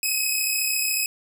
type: tone pair together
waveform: 10% pulse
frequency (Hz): 2528 / 2562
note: D#7 / E7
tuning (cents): +27 / -50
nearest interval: unison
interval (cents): 23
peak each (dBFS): -16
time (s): 0.03-1.06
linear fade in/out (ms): 2
effects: none